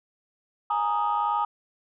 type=chord; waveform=sine; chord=Ab suspended second; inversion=none; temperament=equal; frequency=830.6 / 932.3 / 1244.5 Hz; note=Ab5 / Bb5 / Eb6; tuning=0 / 0 / 0 cents; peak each=-26 dBFS; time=0.7-1.45 s; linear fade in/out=5 ms; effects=tanh soft clip ceiling -16 dBFS